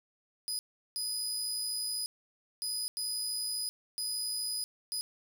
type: tone bursts at uneven times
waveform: 25% pulse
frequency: 4978 Hz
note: D#8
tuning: in tune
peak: -28 dBFS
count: 6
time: 0.48-0.59 / 0.96-2.06 / 2.62-2.88 / 2.97-3.69 / 3.98-4.64 / 4.92-5.01 s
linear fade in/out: 0 ms
effects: none